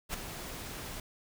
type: noise with ADSR envelope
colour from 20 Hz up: pink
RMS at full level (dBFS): -33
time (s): 0.09-1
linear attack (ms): 51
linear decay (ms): 4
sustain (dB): -9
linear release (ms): 3
effects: none